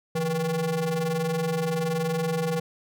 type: ring-modulated tone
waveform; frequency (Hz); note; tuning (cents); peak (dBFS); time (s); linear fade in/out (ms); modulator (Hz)
square; 157.7; D#3; +24; -22; 0.15-2.6; 5; 326
effects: none